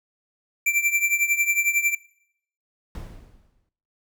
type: tone with tremolo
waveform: square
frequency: 2349 Hz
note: D7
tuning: in tune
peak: -17 dBFS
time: 0.66-1.95 s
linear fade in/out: 5 ms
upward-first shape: triangle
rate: 11 Hz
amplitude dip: 90%
type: noise with exponential decay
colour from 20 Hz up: brown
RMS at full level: -32 dBFS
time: 2.95-3.69 s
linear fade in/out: 1 ms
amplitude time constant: 160 ms
effects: noise-tail reverb RT60 0.7 s tail -20 dB re dry